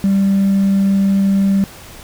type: tone with hard clipping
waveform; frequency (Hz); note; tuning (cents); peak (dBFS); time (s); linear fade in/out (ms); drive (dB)
triangle; 196; G3; 0; -10; 0.04-1.64; 0; 2
effects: pink hiss -37 dBFS RMS until 2.03 s